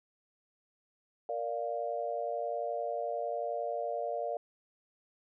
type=chord; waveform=sine; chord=Bb major; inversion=none; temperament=equal; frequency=466.2 / 587.3 / 698.5 Hz; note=Bb4 / D5 / F5; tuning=0 / 0 / 0 cents; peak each=-38 / -36 / -36 dBFS; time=1.29-4.37 s; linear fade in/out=2 ms; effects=none